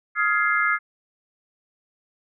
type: chord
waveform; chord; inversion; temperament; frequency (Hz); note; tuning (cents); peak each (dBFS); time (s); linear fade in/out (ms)
sine; F minor seventh; third; just; 1257.2 / 1396.9 / 1676.3 / 2095; Eb6 / F6 / Ab6 / C7; +18 / 0 / +16 / +2; -24; 0.15-0.79; 50
effects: none